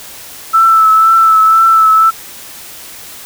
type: tone with vibrato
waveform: sine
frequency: 1318.5 Hz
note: E6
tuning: in tune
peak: -4 dBFS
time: 0.53-2.11 s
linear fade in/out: 20 ms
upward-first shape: triangle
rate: 2 Hz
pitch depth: 30 cents each way
effects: white hiss -31 dBFS RMS until 3.25 s